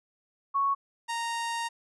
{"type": "tone pair in turn", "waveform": ["sine", "sawtooth"], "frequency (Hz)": [1108.7, 929.1], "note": ["C#6", "A#5"], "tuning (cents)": [0, -6], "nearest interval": "minor third", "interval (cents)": 306, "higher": "first", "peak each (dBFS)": [-23, -26], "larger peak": "first", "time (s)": [[0.54, 0.75], [1.08, 1.69]], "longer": "second", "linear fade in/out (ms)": 20, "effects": ["resampled to 24000 Hz"]}